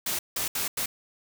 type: noise bursts at uneven times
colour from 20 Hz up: white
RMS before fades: -29 dBFS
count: 4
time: 0.06-0.19 / 0.36-0.48 / 0.55-0.68 / 0.77-0.86 s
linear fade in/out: 5 ms
effects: none

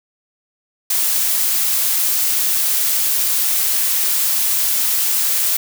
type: noise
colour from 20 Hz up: blue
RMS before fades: -17 dBFS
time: 0.9-5.57 s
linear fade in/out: 5 ms
effects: none

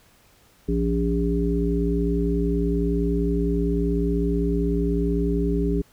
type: harmonic tone with a mistuned harmonic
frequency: 57.9 Hz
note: A#1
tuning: 11 cents flat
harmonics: 1 / 3 / 5 / 7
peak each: -24 / -25 / -26 / -26 dBFS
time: 0.68-5.82 s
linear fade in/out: 10 ms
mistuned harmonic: 5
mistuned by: -31 cents
effects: pink hiss -57 dBFS RMS until 5.92 s

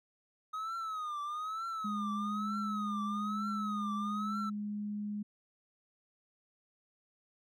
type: tone with vibrato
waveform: triangle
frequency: 1258 Hz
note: D#6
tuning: 19 cents sharp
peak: -34 dBFS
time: 0.53-4.5 s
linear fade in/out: 10 ms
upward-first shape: triangle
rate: 1.1 Hz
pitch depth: 140 cents each way
type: tone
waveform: sine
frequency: 207.7 Hz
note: G#3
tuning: in tune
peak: -35 dBFS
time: 1.84-5.23 s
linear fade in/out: 10 ms
effects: none

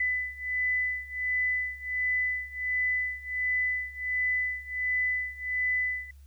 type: beating tone pair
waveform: sine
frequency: 2000 / 2001.4 Hz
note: B6 / B6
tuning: +21 / +23 cents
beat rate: 1.4 Hz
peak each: -29 / -31 dBFS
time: 0-6.11 s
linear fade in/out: 5 ms
effects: added 69 Hz sine -48 dBFS peak until 6.26 s + white hiss -68 dBFS RMS until 6.26 s

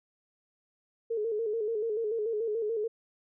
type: tone with vibrato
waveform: sine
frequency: 440 Hz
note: A4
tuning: in tune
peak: -28 dBFS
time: 1.1-2.88 s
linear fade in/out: 10 ms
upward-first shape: square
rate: 6.9 Hz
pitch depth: 72 cents each way
effects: none

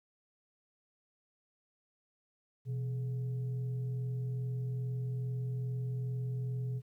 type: tone with frequency modulation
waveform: sine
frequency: 125.8 Hz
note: B2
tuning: 32 cents sharp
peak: -33 dBFS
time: 2.65-6.82 s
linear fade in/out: 50 ms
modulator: 294 Hz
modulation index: 0.27
effects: 12-bit

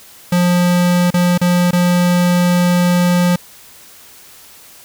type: tone with dropouts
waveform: square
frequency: 177 Hz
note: F3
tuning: 23 cents sharp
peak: -11 dBFS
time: 0.32-3.36 s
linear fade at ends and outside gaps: 5 ms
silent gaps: 1.105-1.14 / 1.378-1.413 / 1.71-1.73 s
effects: white hiss -41 dBFS RMS until 4.84 s

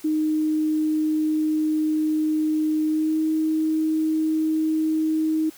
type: tone with pitch glide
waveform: sine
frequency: 309.6 to 314.6 Hz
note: D#4 to D#4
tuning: -9 to +19 cents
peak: -19 dBFS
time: 0.04-5.5 s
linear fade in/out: 10 ms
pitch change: +28 cents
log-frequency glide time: 2.87-3.18 s
effects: white hiss -48 dBFS RMS until 5.57 s

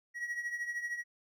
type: tone with tremolo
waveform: triangle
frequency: 1913 Hz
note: A#6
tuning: 44 cents sharp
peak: -30 dBFS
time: 0.14-1.04 s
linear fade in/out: 50 ms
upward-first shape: triangle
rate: 13 Hz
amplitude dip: 75%
effects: none

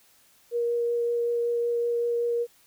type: tone with vibrato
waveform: sine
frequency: 473.2 Hz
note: A#4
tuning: 26 cents sharp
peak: -23 dBFS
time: 0.51-2.47 s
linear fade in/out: 50 ms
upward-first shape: triangle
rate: 5.3 Hz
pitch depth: 9 cents each way
effects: white hiss -60 dBFS RMS until 2.66 s

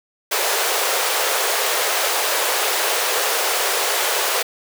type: high-pass noise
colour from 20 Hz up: pink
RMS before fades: -20 dBFS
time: 0.31-4.43 s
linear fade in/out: 10 ms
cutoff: 410 Hz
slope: 48 dB/octave
effects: none

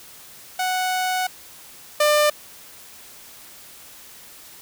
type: tone pair in turn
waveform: sawtooth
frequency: 740 / 597.2 Hz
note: F#5 / D5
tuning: 0 / +29 cents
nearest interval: major third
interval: 371 cents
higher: first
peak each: -17 / -11 dBFS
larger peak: second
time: 0.59-1.27 / 2-2.3 s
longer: first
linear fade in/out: 5 ms
effects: white hiss -44 dBFS RMS until 4.61 s

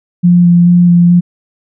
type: tone with vibrato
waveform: sine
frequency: 174.61 Hz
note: F3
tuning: in tune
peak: -3 dBFS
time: 0.23-1.21 s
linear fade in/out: 20 ms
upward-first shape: square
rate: 2.3 Hz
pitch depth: 11 cents each way
effects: none

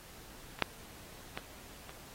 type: clicks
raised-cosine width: 0.3 ms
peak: -28 / -9 / -21 / -30 dBFS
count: 4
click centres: 0.59 / 0.623 / 1.375 / 1.894 s
effects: pink hiss -53 dBFS RMS until 2.14 s + AAC 48 kbps

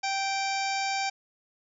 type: harmonic tone with a mistuned harmonic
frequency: 782 Hz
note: G5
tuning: 4 cents flat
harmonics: 1 / 2 / 3 / 4 / 5 / 6 / 7 / 8 / 9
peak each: -29 / -38 / -33 / -44 / -43 / -38 / -39 / -44 / -42 dBFS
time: 0.03-1.1 s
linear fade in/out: 10 ms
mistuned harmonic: 5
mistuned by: -68 cents
effects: none

